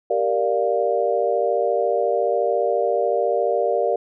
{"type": "chord", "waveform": "sine", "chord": "G minor seventh", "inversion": "none", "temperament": "equal", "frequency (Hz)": [392, 466.2, 587.3, 698.5], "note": ["G4", "Bb4", "D5", "F5"], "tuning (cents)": [0, 0, 0, 0], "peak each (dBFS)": [-25, -22, -22, -24], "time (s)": [0.1, 3.96], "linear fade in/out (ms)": 5, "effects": []}